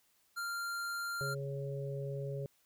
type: tone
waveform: square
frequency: 1391 Hz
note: F6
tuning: 7 cents flat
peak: -37 dBFS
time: 0.36-1.35 s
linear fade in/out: 20 ms
type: harmonic tone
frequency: 138.59 Hz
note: C#3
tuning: in tune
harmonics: 1 / 3 / 4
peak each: -38 / -43 / -44 dBFS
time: 1.21-2.46 s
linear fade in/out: 0 ms
effects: white hiss -72 dBFS RMS until 2.65 s